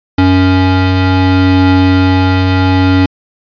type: tone pair together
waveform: square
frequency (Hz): 93.22 / 279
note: F#2 / C#4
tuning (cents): +13 / +11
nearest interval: octave + perfect fifth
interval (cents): 1898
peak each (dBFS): -10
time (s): 0.18-3.06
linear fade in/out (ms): 5
effects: resampled to 11025 Hz